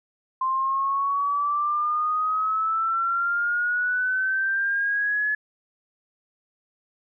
sine exponential sweep, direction up, 1044 to 1711 Hz, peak -21 dBFS, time 0.41-5.35 s, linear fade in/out 5 ms, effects none

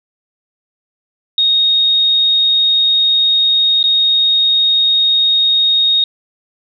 sine tone with dropouts, 3729 Hz, A#7, in tune, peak -9 dBFS, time 1.38-6.04 s, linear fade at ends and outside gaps 2 ms, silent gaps 3.829-3.839 s, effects none

